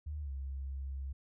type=tone with pitch glide; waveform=sine; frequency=75 to 67.59 Hz; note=D2 to C#2; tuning=+37 to -43 cents; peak=-37 dBFS; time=0.06-1.13 s; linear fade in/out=10 ms; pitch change=-180 cents; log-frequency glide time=0.21-0.31 s; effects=none